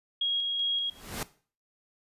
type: tone with tremolo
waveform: sine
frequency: 3287 Hz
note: G#7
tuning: 19 cents flat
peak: -25 dBFS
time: 0.21-0.9 s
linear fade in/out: 5 ms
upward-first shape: square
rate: 2.6 Hz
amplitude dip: 25%
type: noise with exponential growth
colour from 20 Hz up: pink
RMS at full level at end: -31 dBFS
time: 0.77-1.23 s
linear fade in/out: 2 ms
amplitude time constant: 100 ms
effects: noise-tail reverb RT60 0.4 s tail -17 dB re dry + resampled to 32000 Hz